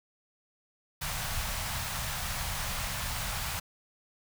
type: band-stop noise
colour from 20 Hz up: pink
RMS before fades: -34 dBFS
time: 1.01-3.6 s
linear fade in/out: 10 ms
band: 170 to 680 Hz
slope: 24 dB/octave
effects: none